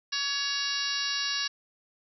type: harmonic tone with a mistuned harmonic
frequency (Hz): 560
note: C#5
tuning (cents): +18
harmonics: 2 / 3 / 4 / 5 / 6 / 7 / 8 / 9 / 10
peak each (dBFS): -41 / -35 / -43 / -36 / -44 / -34 / -35 / -36 / -35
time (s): 0.12-1.48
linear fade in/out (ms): 10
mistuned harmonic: 2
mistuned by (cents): +21
effects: none